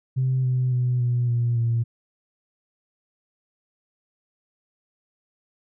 sine tone with pitch steps, 130 / 127.18 / 124.42 / 121.72 / 119.07 / 116.49 Hz, C3 / C3 / B2 / B2 / A#2 / A#2, -11 / -49 / +13 / -25 / +37 / -1 cents, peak -18 dBFS, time 0.16-1.84 s, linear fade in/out 20 ms, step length 280 ms, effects tanh soft clip ceiling -15 dBFS

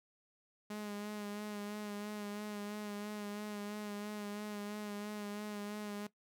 sawtooth tone with vibrato, 207.7 Hz, G#3, in tune, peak -37 dBFS, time 0.7-6.07 s, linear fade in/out 5 ms, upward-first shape sine, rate 3 Hz, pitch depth 28 cents each way, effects noise-tail reverb RT60 0.1 s tail -17 dB re dry

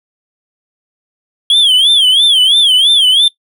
triangle tone with vibrato, 3265 Hz, G#7, 30 cents flat, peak -4 dBFS, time 1.5-3.28 s, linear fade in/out 2 ms, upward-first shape sine, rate 3 Hz, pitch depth 160 cents each way, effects noise-tail reverb RT60 0.1 s tail -19 dB re dry

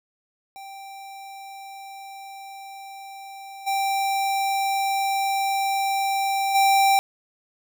square tone with level steps, 784 Hz, G5, in tune, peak -38 / -22 / -16 dBFS, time 0.56-6.99 s, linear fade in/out 0 ms, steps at 3.66 / 6.54 s, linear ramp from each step 20 ms, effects none

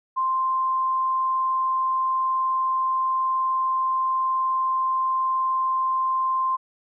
sine tone, 1046.5 Hz, C6, in tune, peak -20 dBFS, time 0.16-6.57 s, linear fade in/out 20 ms, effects none

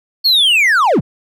triangle linear sweep, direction down, 4435 to 75.5 Hz, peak -7 dBFS, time 0.24-1.01 s, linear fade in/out 20 ms, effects none

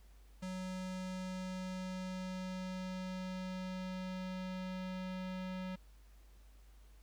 square tone with low-pass filter sweep, 185.5 Hz, F#3, 5 cents sharp, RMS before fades -42 dBFS, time 0.42-5.76 s, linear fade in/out 10 ms, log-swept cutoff 7800 to 3500 Hz, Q 1.1, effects added 50 Hz sine -57 dBFS peak until 7.02 s + pink hiss -70 dBFS RMS until 7.02 s

